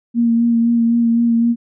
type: tone with vibrato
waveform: sine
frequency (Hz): 233.1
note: A#3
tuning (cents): 0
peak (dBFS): -11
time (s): 0.14-1.56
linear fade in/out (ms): 50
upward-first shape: sine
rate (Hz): 3.9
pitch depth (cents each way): 20
effects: none